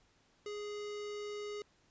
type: tone with notch filter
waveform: square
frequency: 415.3 Hz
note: G#4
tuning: in tune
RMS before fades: -42 dBFS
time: 0.46-1.62 s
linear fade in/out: 2 ms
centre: 850 Hz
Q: 1
effects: pink hiss -70 dBFS RMS until 1.9 s + resampled to 16000 Hz